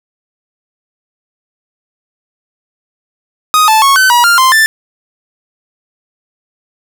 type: tone with pitch steps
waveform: 45% pulse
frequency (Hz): 1248 / 875 / 1101 / 1524 / 963 / 1397 / 1043 / 1769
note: D#6 / A5 / C#6 / G6 / B5 / F6 / C6 / A6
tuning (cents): +5 / -10 / -12 / -49 / -44 / 0 / -6 / +9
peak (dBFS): -5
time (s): 3.54-4.66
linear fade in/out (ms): 0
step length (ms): 140
effects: none